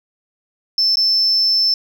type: tone with dropouts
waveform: sine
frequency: 5300 Hz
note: E8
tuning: 9 cents sharp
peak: -11 dBFS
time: 0.78-1.74 s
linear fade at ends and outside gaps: 2 ms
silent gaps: 0.957-0.97 s
effects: tanh soft clip ceiling -9 dBFS + 8-bit